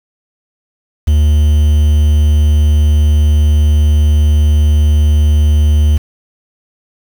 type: tone with quantisation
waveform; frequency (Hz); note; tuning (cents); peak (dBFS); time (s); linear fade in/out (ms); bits
triangle; 75; D2; +37; -4; 1.07-5.98; 10; 5
effects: none